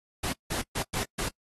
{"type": "noise bursts at uneven times", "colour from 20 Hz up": "pink", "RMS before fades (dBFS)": -31, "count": 5, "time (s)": [[0.23, 0.33], [0.5, 0.62], [0.75, 0.83], [0.93, 1.04], [1.18, 1.29]], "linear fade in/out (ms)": 10, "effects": ["noise-tail reverb RT60 0.1 s tail -26 dB re dry", "AAC 32 kbps"]}